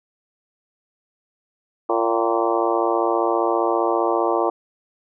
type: harmonic tone with a mistuned harmonic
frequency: 115 Hz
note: A#2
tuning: 23 cents flat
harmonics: 3 / 4 / 5 / 6 / 7 / 8 / 9 / 10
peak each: -23 / -24 / -25 / -26 / -26 / -27 / -28 / -28 dBFS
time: 1.89-4.5 s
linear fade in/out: 5 ms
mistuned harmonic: 7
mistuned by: -54 cents
effects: none